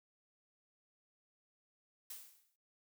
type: noise with exponential decay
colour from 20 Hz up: blue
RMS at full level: -45 dBFS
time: 2.1-2.56 s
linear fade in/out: 5 ms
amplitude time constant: 100 ms
effects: noise-tail reverb RT60 0.2 s tail -18 dB re dry